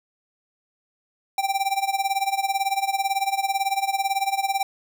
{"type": "tone with tremolo", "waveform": "square", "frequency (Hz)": 784, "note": "G5", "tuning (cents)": 0, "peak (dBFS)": -19, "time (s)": [1.38, 4.63], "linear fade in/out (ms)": 2, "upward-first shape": "sine", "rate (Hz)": 18, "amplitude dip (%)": 85, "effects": []}